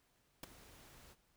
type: noise with ADSR envelope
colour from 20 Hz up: pink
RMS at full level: -42 dBFS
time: 0.43-1.16 s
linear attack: 4 ms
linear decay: 11 ms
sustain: -18 dB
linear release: 46 ms
effects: pink hiss -75 dBFS RMS until 1.36 s